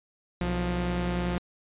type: tone pair together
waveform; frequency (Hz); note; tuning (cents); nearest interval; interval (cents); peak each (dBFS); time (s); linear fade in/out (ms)
sawtooth; 62.3 / 176.53; B1 / F3; +16 / +19; octave + tritone; 1803; -27 / -24; 0.41-1.38; 0
effects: resampled to 8000 Hz